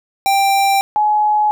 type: tone pair in turn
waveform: square / sine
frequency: 787 / 844.7 Hz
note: G5 / G#5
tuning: +7 / +29 cents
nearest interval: minor second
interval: 122 cents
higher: second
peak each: -12 / -11 dBFS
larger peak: second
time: 0.26-0.81 / 0.96-1.51 s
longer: neither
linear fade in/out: 0 ms
effects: none